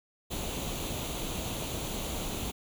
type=noise with comb filter; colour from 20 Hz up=pink; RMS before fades=-35 dBFS; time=0.3-2.52 s; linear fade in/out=20 ms; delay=0.29 ms; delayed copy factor=+0.6; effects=none